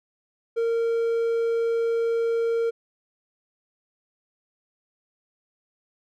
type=tone; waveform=triangle; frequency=461.1 Hz; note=A#4; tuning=19 cents flat; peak=-19 dBFS; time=0.56-2.71 s; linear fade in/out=20 ms; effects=none